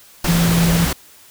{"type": "tone in noise", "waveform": "sine", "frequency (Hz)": 169, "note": "E3", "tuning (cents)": 43, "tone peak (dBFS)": -13, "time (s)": [0.28, 0.85], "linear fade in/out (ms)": 5, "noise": "pink", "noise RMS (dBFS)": -20, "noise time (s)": [0.24, 0.93], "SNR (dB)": 4, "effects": ["white hiss -46 dBFS RMS until 1.3 s"]}